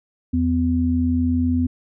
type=tone pair together; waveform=sine; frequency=84 / 251.7 Hz; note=E2 / B3; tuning=+33 / +33 cents; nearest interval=octave + perfect fifth; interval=1900 cents; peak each=-21 / -18 dBFS; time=0.33-1.67 s; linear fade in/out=10 ms; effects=none